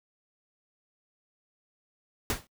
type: noise with exponential decay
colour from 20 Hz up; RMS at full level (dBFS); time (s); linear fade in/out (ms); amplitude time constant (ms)
pink; -25; 2.3-2.47; 1; 35
effects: noise-tail reverb RT60 0.1 s tail -25 dB re dry